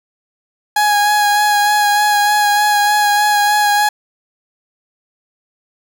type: tone with vibrato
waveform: 30% pulse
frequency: 830.6 Hz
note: G#5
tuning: in tune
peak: -8 dBFS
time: 0.76-3.89 s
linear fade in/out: 5 ms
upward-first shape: sine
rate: 3.3 Hz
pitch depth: 18 cents each way
effects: none